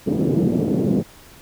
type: band-pass noise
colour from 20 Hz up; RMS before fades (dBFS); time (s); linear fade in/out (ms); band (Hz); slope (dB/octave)
pink; -19; 0.06-1.03; 20; 140 to 420; 24
effects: pink hiss -46 dBFS RMS until 1.41 s